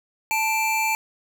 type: tone pair together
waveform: square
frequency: 880 / 2353 Hz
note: A5 / D7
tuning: 0 / +3 cents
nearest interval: octave + perfect fourth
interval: 1703 cents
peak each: -24 dBFS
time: 0.31-0.95 s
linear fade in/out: 0 ms
effects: none